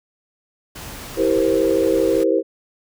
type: noise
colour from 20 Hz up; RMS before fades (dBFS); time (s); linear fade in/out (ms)
pink; -34; 0.75-2.24; 10
type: chord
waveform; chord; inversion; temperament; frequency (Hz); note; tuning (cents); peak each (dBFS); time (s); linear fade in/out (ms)
sine; C dominant seventh; first; just; 327 / 392.4 / 470.9 / 523.3; E4 / G4 / Bb4 / C5; -14 / +2 / +18 / 0; -20 / -20 / -20 / -20; 1.16-2.43; 50
effects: none